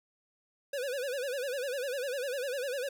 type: tone with vibrato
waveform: square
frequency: 528 Hz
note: C5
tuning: 16 cents sharp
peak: -33 dBFS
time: 0.73-2.89 s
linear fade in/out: 5 ms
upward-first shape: sine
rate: 10 Hz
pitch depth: 150 cents each way
effects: none